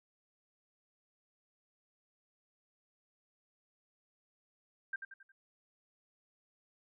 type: tone with echo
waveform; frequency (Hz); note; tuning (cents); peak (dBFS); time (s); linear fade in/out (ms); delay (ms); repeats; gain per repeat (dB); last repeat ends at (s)
sine; 1575; G6; +8; -34; 4.93-4.96; 5; 90; 4; -7; 5.32
effects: none